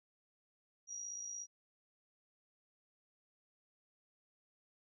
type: tone with amplitude modulation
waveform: sine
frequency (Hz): 5750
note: F8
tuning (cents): +50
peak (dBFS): -40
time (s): 0.87-1.47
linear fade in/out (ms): 50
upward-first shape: sine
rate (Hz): 57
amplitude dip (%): 50
effects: none